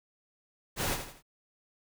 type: noise with echo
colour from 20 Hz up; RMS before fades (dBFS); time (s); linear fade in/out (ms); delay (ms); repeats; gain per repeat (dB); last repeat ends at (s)
pink; -31; 0.76-0.98; 50; 82; 3; -8; 1.226
effects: none